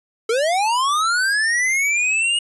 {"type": "linear sweep", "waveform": "square", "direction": "up", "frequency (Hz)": [432.2, 2884], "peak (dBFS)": -17, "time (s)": [0.29, 2.39], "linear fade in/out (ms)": 5, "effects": ["resampled to 24000 Hz"]}